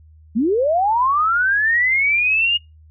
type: linear sweep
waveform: sine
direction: up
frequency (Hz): 199.1 to 2876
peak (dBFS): -14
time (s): 0.35-2.58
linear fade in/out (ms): 20
effects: noise-tail reverb RT60 0.2 s tail -21 dB re dry + added 78 Hz sine -44 dBFS peak until 2.9 s